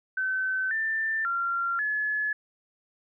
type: tone with pitch steps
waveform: sine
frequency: 1528 / 1781 / 1379 / 1709 Hz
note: G6 / A6 / F6 / G#6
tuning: -45 / +21 / -22 / +49 cents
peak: -25 dBFS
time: 0.17-2.33 s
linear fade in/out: 5 ms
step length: 540 ms
effects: none